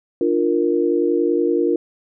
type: chord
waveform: sine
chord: Bb major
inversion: first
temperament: equal with one note detuned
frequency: 298.6 / 349.2 / 466.2 Hz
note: D4 / F4 / Bb4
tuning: +29 / 0 / 0 cents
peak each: -21 / -18 / -20 dBFS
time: 0.21-1.76 s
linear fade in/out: 2 ms
effects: none